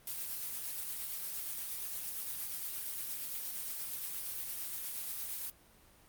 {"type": "noise with tremolo", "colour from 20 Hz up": "blue", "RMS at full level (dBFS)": -39, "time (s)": [0.07, 5.5], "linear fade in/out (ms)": 2, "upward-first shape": "sine", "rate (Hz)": 8.6, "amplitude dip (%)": 25, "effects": ["pink hiss -62 dBFS RMS until 6.08 s", "Opus 32 kbps"]}